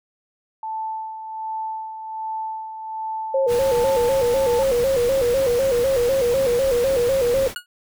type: tone with tremolo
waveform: sine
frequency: 880 Hz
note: A5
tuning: in tune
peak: -24 dBFS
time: 0.63-4.63 s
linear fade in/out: 2 ms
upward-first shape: sine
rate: 1.3 Hz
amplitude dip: 55%
type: tone with vibrato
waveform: sine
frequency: 509 Hz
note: C5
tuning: 48 cents flat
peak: -16 dBFS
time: 3.34-7.48 s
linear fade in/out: 5 ms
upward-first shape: square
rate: 4 Hz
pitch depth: 99 cents each way
type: noise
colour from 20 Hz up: pink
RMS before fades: -31 dBFS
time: 3.47-7.55 s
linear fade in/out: 50 ms
type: tone with exponential decay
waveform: 25% pulse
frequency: 1448 Hz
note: F#6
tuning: 38 cents flat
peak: -19 dBFS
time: 7.56-7.66 s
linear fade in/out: 1 ms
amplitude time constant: 20 ms
effects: none